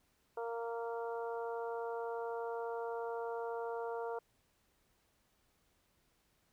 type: harmonic tone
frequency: 231.8 Hz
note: A#3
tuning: 10 cents flat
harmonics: 2 / 3 / 4 / 5 / 6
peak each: -39 / -45 / -45 / -52 / -51 dBFS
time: 0.37-4.19 s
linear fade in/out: 5 ms
effects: pink hiss -75 dBFS RMS until 6.52 s